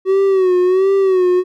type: tone with vibrato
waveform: triangle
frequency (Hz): 375.8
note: F#4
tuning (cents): +27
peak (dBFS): -8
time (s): 0.05-1.44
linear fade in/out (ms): 50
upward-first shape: sine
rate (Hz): 1.4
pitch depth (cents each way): 75
effects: none